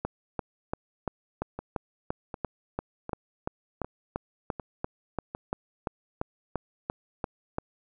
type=two click trains; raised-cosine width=1 ms; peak=-21 / -15 dBFS; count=6 / 23; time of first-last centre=1.59-5.349 / 0.05-7.584 s; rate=1.33 / 2.92 Hz; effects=none